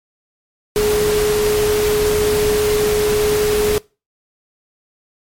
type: tone in noise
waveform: sine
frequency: 421.2 Hz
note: G#4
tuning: 24 cents sharp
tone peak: -13 dBFS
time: 0.76-3.78 s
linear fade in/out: 0 ms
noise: pink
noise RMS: -22 dBFS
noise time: 0.76-3.78 s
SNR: +6 dB
effects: noise-tail reverb RT60 0.3 s tail -23 dB re dry + MP3 64 kbps